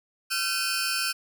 sawtooth tone cluster, 1367 / 1534 / 2496 / 4537 / 5340 Hz, F6 / G6 / D#7 / C#8 / E8, -37 / -38 / +5 / +39 / +22 cents, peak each -29 dBFS, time 0.3-1.13 s, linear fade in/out 20 ms, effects none

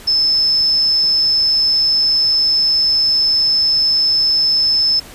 sine tone, 5250 Hz, E8, 8 cents flat, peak -11 dBFS, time 0.07-5 s, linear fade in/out 10 ms, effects pink hiss -37 dBFS RMS until 5.14 s + resampled to 32000 Hz

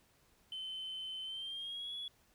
sine tone with pitch glide, 3064 to 3380 Hz, G7 to G#7, -40 to +30 cents, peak -39 dBFS, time 0.52-2.08 s, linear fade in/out 2 ms, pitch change +170 cents, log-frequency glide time 1.24-1.95 s, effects tanh soft clip ceiling -37 dBFS + pink hiss -70 dBFS RMS until 2.34 s

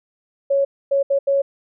sine tone bursts at uneven times, 554.4 Hz, C#5, in tune, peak -14 dBFS, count 4, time 0.5-0.65 / 0.91-1.03 / 1.1-1.19 / 1.27-1.42 s, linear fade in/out 10 ms, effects none

